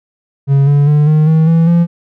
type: tone with pitch steps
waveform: triangle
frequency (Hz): 138.59 / 143.48 / 148.54 / 153.78 / 159.2 / 164.81 / 170.62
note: C#3 / D3 / D3 / D#3 / D#3 / E3 / F3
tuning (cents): 0 / -40 / +20 / -20 / +40 / 0 / -40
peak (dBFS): -4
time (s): 0.47-1.87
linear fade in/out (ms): 50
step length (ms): 200
effects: none